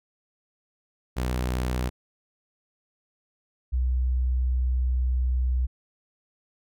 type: tone pair in turn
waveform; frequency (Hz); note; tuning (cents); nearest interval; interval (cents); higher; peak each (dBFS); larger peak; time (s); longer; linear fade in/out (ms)
sawtooth / sine; 62.3 / 62.88; B1 / B1; +16 / +32; unison; 16; second; -21; neither; 1.16-1.9 / 3.72-5.67; second; 20
effects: none

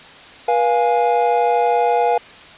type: chord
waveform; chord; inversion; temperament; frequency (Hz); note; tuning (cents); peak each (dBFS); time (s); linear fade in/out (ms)
triangle; F diminished; second; equal with one note detuned; 482.9 / 698.5 / 830.6; Cb5 / F5 / Ab5; -39 / 0 / 0; -16; 0.48-2.18; 5
effects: white hiss -40 dBFS RMS until 2.57 s + resampled to 8000 Hz

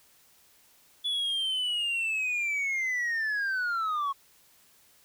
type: linear sweep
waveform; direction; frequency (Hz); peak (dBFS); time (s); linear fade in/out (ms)
sine; down; 3438 to 1088; -24; 1.04-4.13; 20
effects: tanh soft clip ceiling -26 dBFS + white hiss -61 dBFS RMS until 5.04 s

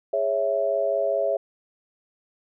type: chord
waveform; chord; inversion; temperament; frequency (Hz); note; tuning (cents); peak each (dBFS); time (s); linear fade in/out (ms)
sine; C# minor; second; equal; 415.3 / 554.4 / 659.3; G#4 / C#5 / E5; 0 / 0 / 0; -29 / -24 / -24; 0.13-1.37; 5
effects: none

